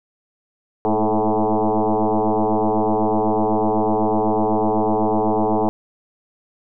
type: tone with frequency modulation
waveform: sine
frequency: 220 Hz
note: A3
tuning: in tune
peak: -15 dBFS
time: 0.85-5.69 s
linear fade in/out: 0 ms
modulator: 108 Hz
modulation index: 6.5
effects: none